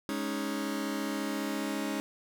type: chord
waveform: sawtooth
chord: Ab suspended fourth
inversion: none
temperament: just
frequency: 207.7 / 276.9 / 311.5 Hz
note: Ab3 / Db4 / Eb4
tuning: 0 / -2 / +2 cents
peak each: -32 / -31 / -32 dBFS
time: 0.09-2 s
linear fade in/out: 0 ms
effects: none